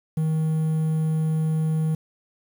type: tone with quantisation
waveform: triangle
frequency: 157.9 Hz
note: D#3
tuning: 26 cents sharp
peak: -18 dBFS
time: 0.17-1.95 s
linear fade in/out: 5 ms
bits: 8
effects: none